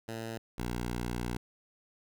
10% pulse tone pair in turn, 113.3 / 60.02 Hz, A#2 / B1, -49 / -49 cents, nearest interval major seventh, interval 1100 cents, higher first, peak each -29 / -25 dBFS, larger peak second, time 0.08-0.38 / 0.58-1.37 s, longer second, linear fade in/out 5 ms, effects none

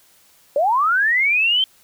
sine linear sweep, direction up, 536 to 3148 Hz, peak -14 dBFS, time 0.56-1.64 s, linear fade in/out 2 ms, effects white hiss -54 dBFS RMS until 1.83 s

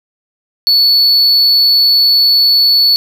triangle tone, 4435 Hz, C#8, in tune, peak -5 dBFS, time 0.67-2.96 s, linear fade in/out 0 ms, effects none

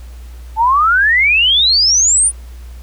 sine exponential sweep, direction up, 861 to 9740 Hz, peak -8 dBFS, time 0.56-2.32 s, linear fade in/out 50 ms, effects added 60 Hz sine -29 dBFS peak until 2.82 s + pink hiss -46 dBFS RMS until 2.82 s

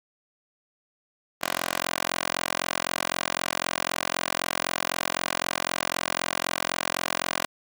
10% pulse tone with high-pass filter, 43.91 Hz, F1, 10 cents sharp, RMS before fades -29 dBFS, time 1.41-7.46 s, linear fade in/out 10 ms, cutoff 750 Hz, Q 0.62, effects Opus 48 kbps

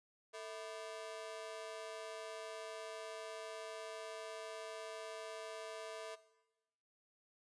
sawtooth ring-modulated tone, 548 Hz, C#5, 20 cents flat, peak -39 dBFS, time 0.33-6.16 s, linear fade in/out 20 ms, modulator 102 Hz, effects noise-tail reverb RT60 1.0 s tail -17 dB re dry + resampled to 22050 Hz

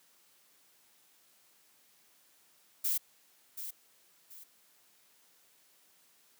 violet noise with echo, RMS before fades -31 dBFS, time 2.84-2.98 s, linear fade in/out 10 ms, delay 730 ms, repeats 2, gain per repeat -10 dB, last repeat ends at 4.44 s, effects white hiss -66 dBFS RMS until 6.39 s + high-pass 150 Hz 12 dB/octave

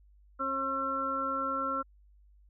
harmonic tone, 269.5 Hz, C#4, 49 cents flat, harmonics 1 / 2 / 4 / 5, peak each -39 / -38 / -38 / -31 dBFS, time 0.39-1.83 s, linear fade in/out 20 ms, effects added 50 Hz sine -57 dBFS peak until 2.49 s

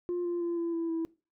sine tone with pitch steps, 352.4 / 347.3 / 342.4 / 337.5 / 332.6 / 327.9 Hz, F4 / F4 / F4 / E4 / E4 / E4, +16 / -10 / -34 / +41 / +16 / -9 cents, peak -27 dBFS, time 0.09-1.05 s, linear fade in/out 0 ms, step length 160 ms, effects noise-tail reverb RT60 0.3 s tail -22 dB re dry + tanh soft clip ceiling -27 dBFS

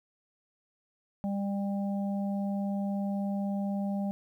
harmonic tone, 199.1 Hz, G3, 27 cents sharp, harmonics 1 / 3 / 4, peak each -29 / -40 / -42 dBFS, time 1.24-4.11 s, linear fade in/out 0 ms, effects 11-bit

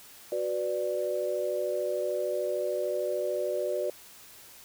sine chord, B minor, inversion second, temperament equal, 370 / 493.9 / 587.3 Hz, F#4 / B4 / D5, 0 / 0 / 0 cents, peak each -33 / -33 / -30 dBFS, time 0.32-3.9 s, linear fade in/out 2 ms, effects white hiss -51 dBFS RMS until 4.64 s

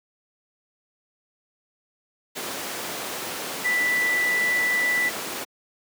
sine tone in noise, 1975.5 Hz, B6, in tune, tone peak -20 dBFS, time 3.64-5.1 s, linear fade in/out 20 ms, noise pink, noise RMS -30 dBFS, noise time 2.35-5.45 s, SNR +7 dB, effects high-pass 300 Hz 12 dB/octave

